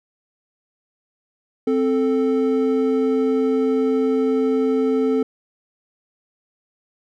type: tone pair together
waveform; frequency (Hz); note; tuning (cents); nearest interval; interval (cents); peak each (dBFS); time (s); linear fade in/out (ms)
triangle; 261.6 / 440; C4 / A4; 0 / 0; major sixth; 900; -17; 1.67-5.23; 5
effects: none